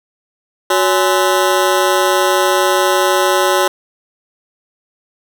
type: ring-modulated tone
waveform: 20% pulse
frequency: 466.2 Hz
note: A#4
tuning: in tune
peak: -3 dBFS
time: 0.7-3.68 s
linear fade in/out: 5 ms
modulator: 97.9 Hz
effects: none